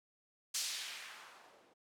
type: noise with low-pass filter sweep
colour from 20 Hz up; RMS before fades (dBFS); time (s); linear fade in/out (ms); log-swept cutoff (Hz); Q
violet; -45; 0.54-1.74; 10; 6100 to 410; 1.1
effects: none